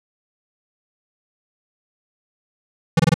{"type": "tone bursts", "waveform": "square", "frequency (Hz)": 164.81, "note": "E3", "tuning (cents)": 0, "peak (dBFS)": -12, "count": 4, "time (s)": [2.97, 3.142], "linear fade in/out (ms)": 5, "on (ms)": 25, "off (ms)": 24, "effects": ["low-pass 8000 Hz 12 dB/octave"]}